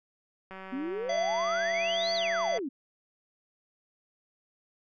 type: click train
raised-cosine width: 0.5 ms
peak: -29 dBFS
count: 396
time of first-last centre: 0.51-2.589 s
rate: 190 Hz
type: exponential two-way sweep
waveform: sine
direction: up then down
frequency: 246.9 to 4773 to 246.9 Hz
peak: -31 dBFS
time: 0.72-2.69 s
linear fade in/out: 10 ms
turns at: 2.14 s
type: harmonic tone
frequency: 673 Hz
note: E5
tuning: 36 cents sharp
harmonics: 1 / 3 / 5 / 7 / 9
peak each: -28 / -38 / -42 / -45 / -47 dBFS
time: 1.09-2.58 s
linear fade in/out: 5 ms
effects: none